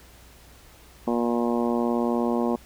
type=harmonic tone; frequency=118.9 Hz; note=A#2; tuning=35 cents sharp; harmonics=2 / 3 / 4 / 5 / 6 / 7 / 8 / 9; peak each=-24 / -28 / -30 / -32 / -34 / -35 / -36 / -37 dBFS; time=1.07-2.56 s; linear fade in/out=5 ms; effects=added 60 Hz sine -52 dBFS peak until 2.65 s + pink hiss -52 dBFS RMS until 2.65 s